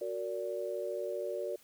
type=chord; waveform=sine; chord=Gb augmented; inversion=none; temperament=just; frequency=370 / 462.5 / 578.1 Hz; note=Gb4 / Bb4 / D5; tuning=0 / -14 / -27 cents; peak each=-39 / -39 / -37 dBFS; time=0.01-1.56 s; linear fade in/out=5 ms; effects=white hiss -62 dBFS RMS until 1.63 s